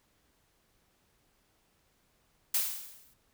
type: noise with exponential decay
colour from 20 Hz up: blue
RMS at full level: -26 dBFS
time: 2.54-3.14 s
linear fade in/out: 5 ms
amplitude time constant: 130 ms
effects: pink hiss -71 dBFS RMS until 3.33 s